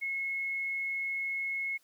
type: tone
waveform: sine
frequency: 2177 Hz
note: C#7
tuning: 32 cents flat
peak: -31 dBFS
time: 0.01-1.78 s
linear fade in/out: 20 ms
effects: white hiss -68 dBFS RMS until 1.83 s + high-pass 200 Hz 12 dB/octave